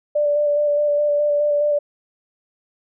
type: tone with vibrato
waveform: sine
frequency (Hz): 587.3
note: D5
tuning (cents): 0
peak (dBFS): -15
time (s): 0.15-1.79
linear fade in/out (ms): 10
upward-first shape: square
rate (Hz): 4.8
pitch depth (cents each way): 14
effects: none